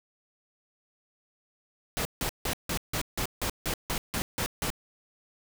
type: noise bursts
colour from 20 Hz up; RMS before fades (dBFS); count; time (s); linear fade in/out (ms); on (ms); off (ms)
pink; -30; 12; 1.97-4.702; 0; 81; 160
effects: none